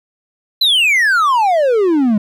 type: exponential sweep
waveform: triangle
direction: down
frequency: 4108 to 200.6 Hz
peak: -8 dBFS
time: 0.61-2.18 s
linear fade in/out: 5 ms
effects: none